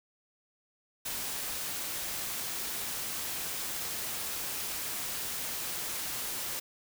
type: noise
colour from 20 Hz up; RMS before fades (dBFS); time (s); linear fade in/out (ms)
white; -36; 1.05-6.6; 10
effects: none